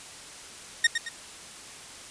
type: tone with echo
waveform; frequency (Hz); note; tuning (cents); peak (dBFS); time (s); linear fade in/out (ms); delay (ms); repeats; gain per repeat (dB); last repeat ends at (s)
sawtooth; 1851; A#6; -13; -13; 0.84-0.87; 5; 110; 2; -8; 1.09
effects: white hiss -44 dBFS RMS until 2.1 s + resampled to 22050 Hz